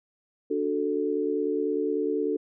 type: chord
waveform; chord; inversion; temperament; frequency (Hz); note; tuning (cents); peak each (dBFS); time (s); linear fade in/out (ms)
sine; D major; none; equal; 293.7 / 370 / 440; D4 / F#4 / A4; 0 / 0 / 0; -29 / -30 / -27; 0.5-2.37; 10
effects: none